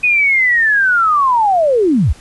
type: linear sweep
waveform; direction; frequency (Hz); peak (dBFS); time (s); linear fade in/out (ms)
sine; down; 2508 to 46.25; -9; 0.03-2.13; 10
effects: pink hiss -42 dBFS RMS until 2.2 s + resampled to 24000 Hz